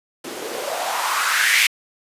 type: noise with band-pass filter sweep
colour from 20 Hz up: blue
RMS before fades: -21 dBFS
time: 0.24-1.67 s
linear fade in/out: 5 ms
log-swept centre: 300 to 2400 Hz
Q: 3.9
effects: resampled to 32000 Hz